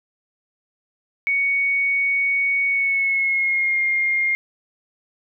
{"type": "tone with pitch glide", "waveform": "sine", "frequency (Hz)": [2230, 2124], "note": ["C#7", "C7"], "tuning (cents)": [10, 25], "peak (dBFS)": -17, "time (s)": [1.27, 4.35], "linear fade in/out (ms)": 0, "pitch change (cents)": -85, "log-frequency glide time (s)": [2.67, 3.81], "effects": []}